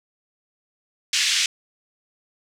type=band-pass noise; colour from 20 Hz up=pink; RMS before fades=-21 dBFS; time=1.13-1.46 s; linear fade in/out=2 ms; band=2200 to 7100 Hz; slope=24 dB/octave; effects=none